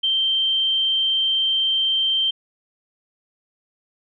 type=tone; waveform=sine; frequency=3136 Hz; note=G7; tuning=in tune; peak=-17 dBFS; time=0.03-2.31 s; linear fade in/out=10 ms; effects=none